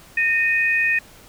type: tone pair together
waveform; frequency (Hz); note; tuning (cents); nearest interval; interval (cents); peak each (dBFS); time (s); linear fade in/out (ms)
sine; 1834.3 / 2495; A#6 / D#7; -28 / +4; perfect fourth; 532; -19; 0.17-0.99; 5
effects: pink hiss -47 dBFS RMS until 1.28 s